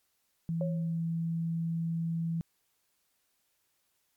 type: tone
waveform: sine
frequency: 165.6 Hz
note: E3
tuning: 8 cents sharp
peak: -29 dBFS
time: 0.49-2.41 s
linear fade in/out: 0 ms
type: tone with exponential decay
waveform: sine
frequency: 548 Hz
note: C#5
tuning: 20 cents flat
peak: -30 dBFS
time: 0.61-1 s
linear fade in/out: 1 ms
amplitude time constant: 84 ms
effects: white hiss -75 dBFS RMS until 4.16 s + MP3 96 kbps